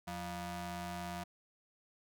sawtooth ring-modulated tone, 260.9 Hz, C4, 5 cents flat, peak -33 dBFS, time 0.07-1.24 s, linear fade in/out 10 ms, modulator 440 Hz, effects none

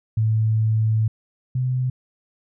sine tone pair in turn, 110 / 127.5 Hz, A2 / C3, 0 / -44 cents, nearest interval minor third, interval 256 cents, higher second, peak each -16 / -19 dBFS, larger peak first, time 0.17-1.08 / 1.55-1.9 s, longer first, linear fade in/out 5 ms, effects none

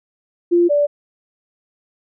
sine tone pair in turn, 346.8 / 582.1 Hz, F4 / D5, -12 / -15 cents, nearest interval major sixth, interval 897 cents, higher second, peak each -10 / -12 dBFS, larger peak first, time 0.51-0.69 / 0.69-0.87 s, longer neither, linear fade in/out 20 ms, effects none

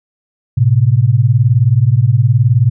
sine beating tone pair, 110 / 129 Hz, A2 / C3, 0 / -24 cents, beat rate 19 Hz, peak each -10 dBFS, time 0.57-2.7 s, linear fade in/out 10 ms, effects none

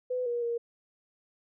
sine tone with pitch steps, 502 / 477.8 / 469.8 Hz, B4 / A#4 / A#4, +28 / +43 / +13 cents, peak -28 dBFS, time 0.1-0.58 s, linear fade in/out 10 ms, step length 160 ms, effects none

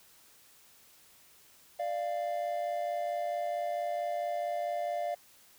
triangle tone pair together, 590.5 / 695 Hz, D5 / F5, +9 / -9 cents, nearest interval minor third, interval 282 cents, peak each -33 / -31 dBFS, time 1.79-5.15 s, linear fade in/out 10 ms, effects white hiss -60 dBFS RMS until 5.58 s

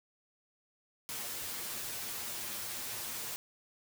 white noise with comb filter, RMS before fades -40 dBFS, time 1.09-3.36 s, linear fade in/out 0 ms, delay 8.5 ms, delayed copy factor +0.7, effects none

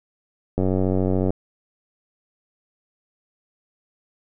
click train, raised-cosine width 2 ms, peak -9 dBFS, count 69, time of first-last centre 0.58-1.305 s, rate 93.8 Hz, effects none

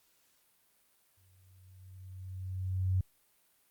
sine tone with exponential growth, 93.3 Hz, F#2, 15 cents sharp, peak -25 dBFS, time 1.17-3.01 s, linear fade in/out 5 ms, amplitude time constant 400 ms, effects white hiss -70 dBFS RMS until 3.7 s + Opus 48 kbps

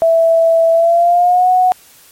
sine tone with pitch glide, 659.3 to 735.8 Hz, E5 to F#5, 0 to -10 cents, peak -7 dBFS, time 0.02-1.72 s, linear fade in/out 0 ms, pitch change +190 cents, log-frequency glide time 0.72-1.49 s, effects white hiss -44 dBFS RMS until 2.11 s + MP3 64 kbps

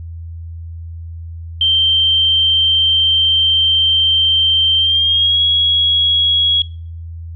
sine tone with pitch glide, 3136 to 3322 Hz, G7 to G#7, 0 to 0 cents, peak -10 dBFS, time 1.61-6.62 s, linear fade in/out 2 ms, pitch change +100 cents, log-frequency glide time 4.78-5.41 s, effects noise-tail reverb RT60 0.5 s tail -22 dB re dry + added 83 Hz sine -26 dBFS peak until 7.35 s

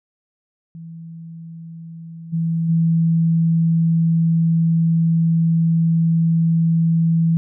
sine tone with level steps, 164.81 Hz, E3, in tune, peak -32 / -17 / -13 dBFS, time 0.75-7.37 s, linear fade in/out 0 ms, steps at 2.32 / 2.68 s, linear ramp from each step 20 ms, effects none

